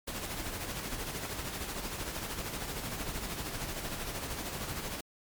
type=noise with tremolo; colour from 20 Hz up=pink; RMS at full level=-36 dBFS; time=0.07-5.01 s; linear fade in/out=10 ms; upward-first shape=sine; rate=13 Hz; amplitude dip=45%; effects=MP3 96 kbps